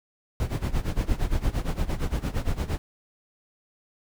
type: noise with tremolo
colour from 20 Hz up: brown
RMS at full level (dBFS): -23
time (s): 0.4-2.78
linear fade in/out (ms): 0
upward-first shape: sine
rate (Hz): 8.7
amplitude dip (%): 85
effects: none